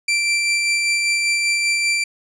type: tone with tremolo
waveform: sawtooth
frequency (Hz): 2349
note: D7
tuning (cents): 0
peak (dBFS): -12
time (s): 0.08-2.04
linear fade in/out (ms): 5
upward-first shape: sine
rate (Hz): 5.1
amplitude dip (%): 25
effects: resampled to 22050 Hz